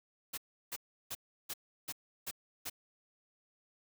white noise bursts, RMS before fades -40 dBFS, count 7, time 0.33-2.699 s, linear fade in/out 10 ms, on 47 ms, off 340 ms, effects none

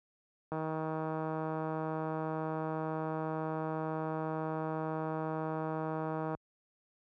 click train, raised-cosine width 1 ms, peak -23 dBFS, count 922, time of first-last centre 0.52-6.349 s, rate 158 Hz, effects high-pass 60 Hz 12 dB/octave

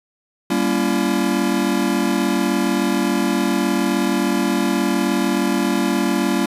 square chord, G diminished seventh, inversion none, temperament just, 196 / 235.2 / 282.2 / 338.7 Hz, G3 / Bb3 / Db4 / Fb4, 0 / +16 / +31 / +47 cents, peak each -23 dBFS, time 0.5-6.46 s, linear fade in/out 5 ms, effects resampled to 32000 Hz

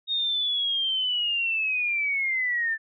sine linear sweep, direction down, 3729 to 1760 Hz, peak -23 dBFS, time 0.07-2.78 s, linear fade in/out 50 ms, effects none

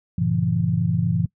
sine chord, G diminished seventh, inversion none, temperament just, 98 / 117.6 / 141.12 / 169.34 Hz, G2 / Bb2 / Db3 / Fb3, 0 / +16 / +31 / +47 cents, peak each -26 / -24 / -26 / -21 dBFS, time 0.18-1.26 s, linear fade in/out 5 ms, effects noise-tail reverb RT60 0.1 s tail -23 dB re dry

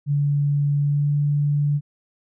sine tone with pitch glide, 143.9 to 145.49 Hz, D3 to D3, -35 to -16 cents, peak -17 dBFS, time 0.06-1.81 s, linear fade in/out 50 ms, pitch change +19 cents, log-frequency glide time 0.8-1.11 s, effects none

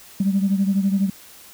sine beating tone pair, 193.6 / 205.6 Hz, G3 / G#3, -21 / -17 cents, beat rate 12 Hz, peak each -17 / -22 dBFS, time 0.2-1.1 s, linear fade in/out 5 ms, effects tanh soft clip ceiling -10 dBFS + white hiss -45 dBFS RMS until 1.53 s

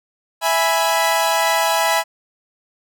sawtooth chord, E major, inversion none, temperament equal, 659.3 / 830.6 / 987.8 Hz, E5 / G#5 / B5, 0 / 0 / 0 cents, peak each -16 dBFS, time 0.41-2.04 s, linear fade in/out 50 ms, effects none

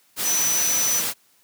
sine tone in noise, 5970 Hz, F#8, 15 cents sharp, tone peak -20 dBFS, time 0.23-1.03 s, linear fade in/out 50 ms, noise white, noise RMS -25 dBFS, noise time 0.16-1.14 s, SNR +2 dB, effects white hiss -60 dBFS RMS until 1.43 s + high-pass 100 Hz 12 dB/octave

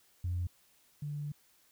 sine tone pair in turn, 88.5 / 146.62 Hz, F2 / D3, +23 / -3 cents, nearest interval major sixth, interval 874 cents, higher second, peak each -30 / -35 dBFS, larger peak first, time 0.24-0.47 / 1.02-1.32 s, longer second, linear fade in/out 5 ms, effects tanh soft clip ceiling -27 dBFS + white hiss -67 dBFS RMS until 1.71 s

